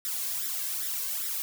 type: noise with flanger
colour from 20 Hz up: blue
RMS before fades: -32 dBFS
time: 0.05-1.42 s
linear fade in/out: 0 ms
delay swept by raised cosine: 0.54 to 1.94 ms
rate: 2.5 Hz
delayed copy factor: +0.8
effects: none